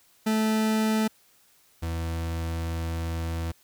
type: tone pair in turn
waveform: 40% pulse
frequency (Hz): 218.4 / 82.61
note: A3 / E2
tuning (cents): -13 / +4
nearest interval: octave + perfect fourth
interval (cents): 1683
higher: first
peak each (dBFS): -21 / -27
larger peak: first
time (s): 0.26-1.08 / 1.82-3.52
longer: second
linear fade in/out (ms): 10
effects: white hiss -61 dBFS RMS until 3.63 s